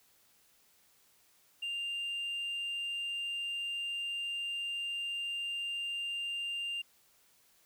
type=tone; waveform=sine; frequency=2794 Hz; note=F7; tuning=in tune; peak=-32 dBFS; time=1.62-6.82 s; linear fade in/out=10 ms; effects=tanh soft clip ceiling -33 dBFS + white hiss -67 dBFS RMS until 7.65 s